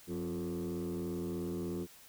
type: tone with frequency modulation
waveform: sine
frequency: 267.7 Hz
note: C4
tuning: 40 cents sharp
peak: -32 dBFS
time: 0.07-1.87 s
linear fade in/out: 50 ms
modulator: 83.2 Hz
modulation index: 1.7
effects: tanh soft clip ceiling -34 dBFS + white hiss -57 dBFS RMS until 2.08 s